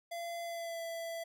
square tone with pitch glide, 682 to 666.4 Hz, F5 to E5, -41 to +19 cents, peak -39 dBFS, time 0.11-1.24 s, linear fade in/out 10 ms, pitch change -40 cents, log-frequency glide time 0.43-0.81 s, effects none

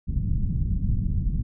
pink low-pass noise, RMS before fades -24 dBFS, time 0.07-1.43 s, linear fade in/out 20 ms, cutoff 180 Hz, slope 24 dB/octave, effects none

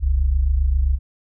sine tone pair together, 40.43 / 68 Hz, E1 / C#2, -33 / -33 cents, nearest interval major sixth, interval 900 cents, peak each -20 / -16 dBFS, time 0-0.99 s, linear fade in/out 50 ms, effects none

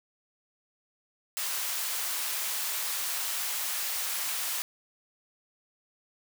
white high-pass noise, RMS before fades -32 dBFS, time 1.37-4.62 s, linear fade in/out 0 ms, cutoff 770 Hz, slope 12 dB/octave, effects none

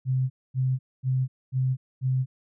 sine tone bursts, 129.9 Hz, C3, 12 cents flat, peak -21 dBFS, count 5, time 0.05-2.26 s, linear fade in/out 50 ms, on 250 ms, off 240 ms, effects none

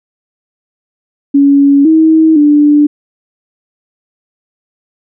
sine tone with pitch steps, 280.9 / 318.7 / 294.5 Hz, C#4 / D#4 / D4, +23 / +42 / +5 cents, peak -3 dBFS, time 1.34-2.87 s, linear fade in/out 10 ms, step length 510 ms, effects none

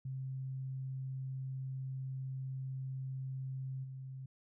sine tone with level steps, 132.2 Hz, C3, 18 cents sharp, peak -38 / -43 dBFS, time 0.05-4.26 s, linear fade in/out 5 ms, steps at 3.83 s, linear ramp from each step 20 ms, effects none

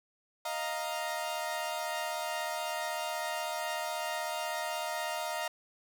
sawtooth chord, Eb suspended second, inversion none, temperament equal, 622.3 / 698.5 / 932.3 Hz, Eb5 / F5 / Bb5, 0 / 0 / 0 cents, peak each -34 dBFS, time 0.45-5.48 s, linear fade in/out 5 ms, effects none

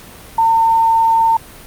sine tone, 906 Hz, A#5, 50 cents flat, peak -9 dBFS, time 0.38-1.37 s, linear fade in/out 5 ms, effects pink hiss -37 dBFS RMS until 1.66 s + Opus 48 kbps

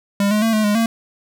square tone with pitch steps, 200.9 / 211.5 / 224.9 / 215.3 / 207.2 / 227.8 Hz, G3 / G#3 / A3 / A3 / G#3 / A#3, +43 / +32 / +38 / -37 / -4 / -40 cents, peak -15 dBFS, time 0.2-0.86 s, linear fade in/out 2 ms, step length 110 ms, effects none

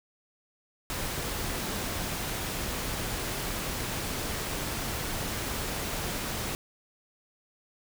pink noise, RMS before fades -33 dBFS, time 0.9-6.55 s, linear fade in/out 0 ms, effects none

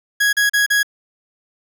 40% pulse tone bursts, 1661.2 Hz, G#6, in tune, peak -12 dBFS, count 4, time 0.2-0.831 s, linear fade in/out 10 ms, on 130 ms, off 37 ms, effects none

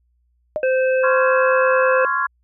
sine tone with exponential decay, 612 Hz, D#5, 29 cents flat, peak -15 dBFS, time 0.56-0.68 s, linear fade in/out 0 ms, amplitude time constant 24 ms
harmonic tone, 519 Hz, C5, 14 cents flat, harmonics 1 / 3 / 5, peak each -15 / -25 / -29 dBFS, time 0.63-2.05 s, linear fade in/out 2 ms
sine chord, Db major seventh, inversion third, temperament just, 1039.4 / 1108.7 / 1385.9 / 1663.1 Hz, C6 / Db6 / F6 / Ab6, -12 / 0 / -14 / +2 cents, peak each -23 dBFS, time 1.03-2.27 s, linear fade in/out 10 ms
effects added 60 Hz sine -60 dBFS peak until 2.43 s

